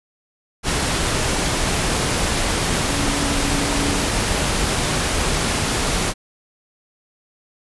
sine tone in noise, 283.2 Hz, C#4, 37 cents sharp, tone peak -25 dBFS, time 2.85-4.09 s, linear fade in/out 50 ms, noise pink, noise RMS -20 dBFS, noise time 0.63-6.14 s, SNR -8 dB, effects resampled to 24000 Hz

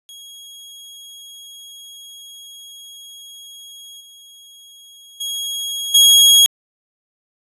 sawtooth tone with level steps, 3304 Hz, G#7, 10 cents flat, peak -33 / -38 / -19 / -4 dBFS, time 0.09-6.46 s, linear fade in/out 0 ms, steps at 4 / 5.2 / 5.94 s, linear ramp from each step 10 ms, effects resampled to 32000 Hz

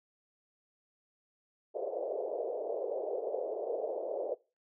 white band-pass noise, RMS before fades -36 dBFS, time 1.74-4.35 s, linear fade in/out 20 ms, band 410 to 630 Hz, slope 48 dB/octave, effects noise-tail reverb RT60 0.3 s tail -22 dB re dry

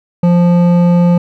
sine tone with hard clipping, 174.61 Hz, F3, in tune, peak -8 dBFS, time 0.23-1.18 s, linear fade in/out 5 ms, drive 10 dB, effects none

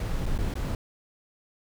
brown noise with dropouts, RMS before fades -28 dBFS, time 0-0.75 s, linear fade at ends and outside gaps 2 ms, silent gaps 0.258-0.262 / 0.379-0.387 / 0.54-0.554 s, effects none

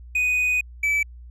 triangle tone pair in turn, 2489 / 2304 Hz, D#7 / D7, 0 / -34 cents, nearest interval minor second, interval 134 cents, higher first, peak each -17 / -17 dBFS, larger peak neither, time 0.15-0.61 / 0.83-1.03 s, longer first, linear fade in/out 5 ms, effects added 60 Hz sine -39 dBFS peak until 1.3 s + resampled to 32000 Hz

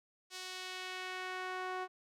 sawtooth tone with band-pass filter sweep, 370 Hz, F#4, in tune, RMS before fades -42 dBFS, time 0.3-1.88 s, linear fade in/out 50 ms, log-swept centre 5100 to 990 Hz, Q 1, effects none

